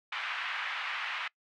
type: band-pass noise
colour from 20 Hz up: white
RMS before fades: -36 dBFS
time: 0.12-1.28 s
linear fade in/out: 5 ms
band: 950 to 2700 Hz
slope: 24 dB/octave
effects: noise-tail reverb RT60 0.1 s tail -24 dB re dry